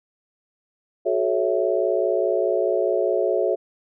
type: chord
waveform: sine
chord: F# minor seventh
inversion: none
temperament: equal with one note detuned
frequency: 370 / 429.7 / 554.4 / 659.3 Hz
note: F#4 / A4 / C#5 / E5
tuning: 0 / -41 / 0 / 0 cents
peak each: -24 dBFS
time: 1.05-3.56 s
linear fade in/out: 20 ms
effects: none